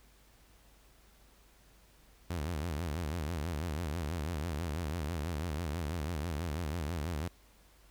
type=tone with vibrato; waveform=sawtooth; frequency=80 Hz; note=D#2; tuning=49 cents sharp; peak=-30 dBFS; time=2.3-7.28 s; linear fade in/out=5 ms; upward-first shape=sine; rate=6.1 Hz; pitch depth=190 cents each way; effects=added 50 Hz sine -62 dBFS peak until 7.9 s + pink hiss -64 dBFS RMS until 7.9 s